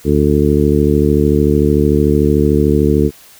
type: harmonic tone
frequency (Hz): 73.42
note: D2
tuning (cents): 0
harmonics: 1 / 2 / 3 / 4 / 5 / 6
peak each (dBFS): -16 / -16 / -16 / -16 / -16 / -16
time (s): 0.04-3.11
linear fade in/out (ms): 50
effects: white hiss -42 dBFS RMS until 3.39 s